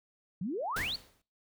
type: exponential sweep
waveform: sine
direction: up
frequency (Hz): 161.6 to 4692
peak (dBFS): -32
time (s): 0.41-0.96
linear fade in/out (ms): 5
type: noise with exponential decay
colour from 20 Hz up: pink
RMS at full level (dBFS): -35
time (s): 0.76-1.22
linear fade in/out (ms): 5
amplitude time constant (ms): 100
effects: noise-tail reverb RT60 0.4 s tail -21 dB re dry